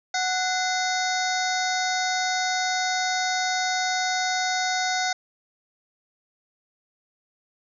harmonic tone with a mistuned harmonic, 740 Hz, F#5, in tune, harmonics 1 / 2 / 3 / 5 / 6 / 7 / 8 / 9, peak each -26 / -29 / -31 / -33 / -34 / -34 / -35 / -36 dBFS, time 0.14-5.13 s, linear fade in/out 5 ms, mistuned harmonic 3, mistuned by -130 cents, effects none

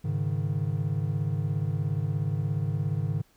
triangle chord, Ab suspended fourth, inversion none, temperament equal, 103.83 / 138.59 / 155.56 Hz, Ab2 / Db3 / Eb3, 0 / 0 / 0 cents, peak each -28 dBFS, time 0.04-3.22 s, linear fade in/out 10 ms, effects pink hiss -64 dBFS RMS until 3.36 s

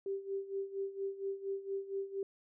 sine tone with tremolo, 392 Hz, G4, in tune, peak -33 dBFS, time 0.06-2.23 s, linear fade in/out 2 ms, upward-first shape sine, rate 4.3 Hz, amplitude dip 80%, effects none

